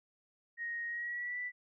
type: tone with pitch glide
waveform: sine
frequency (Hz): 1872 to 1974.2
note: A#6 to B6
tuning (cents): +7 to -1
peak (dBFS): -36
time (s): 0.57-1.52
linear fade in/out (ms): 50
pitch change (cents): +92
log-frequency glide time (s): 0.87-1.39
effects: none